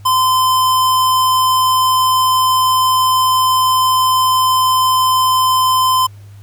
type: tone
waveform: square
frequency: 1029 Hz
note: C6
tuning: 29 cents flat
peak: -11 dBFS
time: 0.05-6.07 s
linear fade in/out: 10 ms
effects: added 101 Hz sine -34 dBFS peak until 6.42 s + pink hiss -51 dBFS RMS until 6.42 s